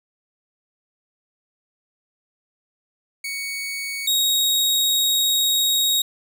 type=tone pair in turn; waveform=sawtooth; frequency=2231 / 3773 Hz; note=C#7 / A#7; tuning=+11 / +20 cents; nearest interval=major sixth; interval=909 cents; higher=second; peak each=-23 / -14 dBFS; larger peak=second; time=3.24-4.07 / 4.07-6.02 s; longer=second; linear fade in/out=5 ms; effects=none